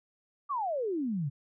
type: exponential sweep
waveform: sine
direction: down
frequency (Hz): 1200 to 130.81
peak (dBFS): -29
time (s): 0.49-1.3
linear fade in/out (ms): 20
effects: none